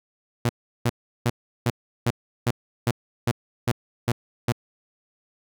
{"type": "tone bursts", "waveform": "sawtooth", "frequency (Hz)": 119.4, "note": "A#2", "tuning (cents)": 42, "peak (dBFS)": -15, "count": 11, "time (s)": [0.45, 4.523], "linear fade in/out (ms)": 5, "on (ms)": 43, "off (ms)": 360, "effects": []}